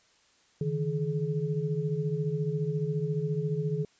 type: tone cluster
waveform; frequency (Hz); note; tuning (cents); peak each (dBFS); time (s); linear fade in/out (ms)
sine; 145.1 / 159.5 / 423.7; D3 / D#3 / G#4; -21 / +43 / +35; -32 / -30 / -33; 0.61-3.85; 2
effects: white hiss -64 dBFS RMS until 3.99 s + resampled to 16000 Hz